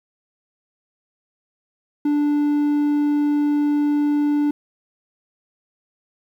triangle tone, 293.2 Hz, D4, 3 cents flat, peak -14 dBFS, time 2.05-4.51 s, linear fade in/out 5 ms, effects 9-bit

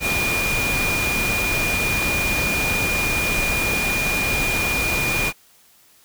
sine tone in noise, 2427 Hz, D#7, 44 cents flat, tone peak -21 dBFS, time 0-5.33 s, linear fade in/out 50 ms, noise pink, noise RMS -24 dBFS, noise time 0-5.33 s, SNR 0 dB, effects white hiss -54 dBFS RMS until 6.04 s

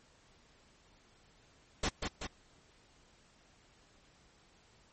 pink noise with echo, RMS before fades -32 dBFS, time 1.83-1.89 s, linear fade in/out 5 ms, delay 190 ms, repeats 2, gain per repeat -4 dB, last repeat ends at 2.27 s, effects pink hiss -65 dBFS RMS until 4.92 s + MP3 32 kbps

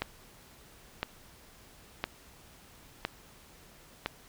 click train, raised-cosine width 0.3 ms, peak -14 dBFS, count 5, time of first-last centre 0.02-4.06 s, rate 0.99 Hz, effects pink hiss -56 dBFS RMS until 4.28 s

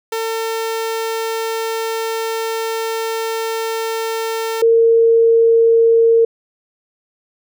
sawtooth / sine tone pair in turn, 450 / 457.9 Hz, A4 / A#4, +39 / -31 cents, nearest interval unison, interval 30 cents, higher second, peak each -15 / -8 dBFS, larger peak second, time 0.12-4.62 / 4.62-6.25 s, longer first, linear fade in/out 5 ms, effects none

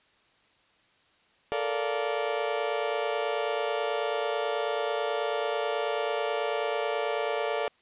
35% pulse chord, Bb major seventh, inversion third, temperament just, 437 / 466.2 / 582.7 / 699.2 Hz, A4 / Bb4 / D5 / F5, -12 / 0 / -14 / +2 cents, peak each -30 / -33 / -30 / -32 dBFS, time 1.52-7.68 s, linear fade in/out 0 ms, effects white hiss -64 dBFS RMS until 7.81 s + resampled to 8000 Hz

